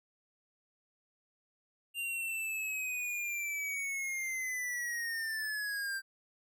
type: linear sweep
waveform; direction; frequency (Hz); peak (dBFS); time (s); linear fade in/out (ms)
square; down; 2794 to 1568; -35; 1.94-6.02; 50
effects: none